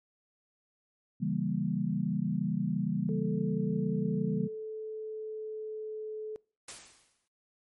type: chord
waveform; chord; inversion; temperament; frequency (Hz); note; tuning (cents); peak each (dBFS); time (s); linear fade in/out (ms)
sine; C# diminished seventh; none; equal; 138.59 / 164.81 / 196 / 233.1; C#3 / E3 / G3 / Bb3; 0 / 0 / 0 / 0; -36 / -33 / -32 / -35; 1.2-4.48; 20
type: tone with pitch glide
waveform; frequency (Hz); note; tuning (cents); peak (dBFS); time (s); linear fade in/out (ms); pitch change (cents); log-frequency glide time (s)
sine; 437.4 to 431.6; A4 to A4; -10 to -33; -36; 3.09-6.36; 0; -23; 4.08-6.16
type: noise with exponential decay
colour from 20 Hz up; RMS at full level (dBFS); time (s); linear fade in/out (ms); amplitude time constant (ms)
white; -41; 6.68-7.28; 5; 130
effects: noise-tail reverb RT60 0.4 s tail -24 dB re dry + MP3 48 kbps